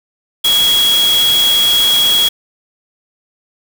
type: tone in noise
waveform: sine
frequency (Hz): 3322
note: G#7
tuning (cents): 0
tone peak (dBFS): -9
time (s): 0.44-2.29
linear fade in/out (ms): 10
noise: white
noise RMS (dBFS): -19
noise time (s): 0.44-2.29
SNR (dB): +7
effects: none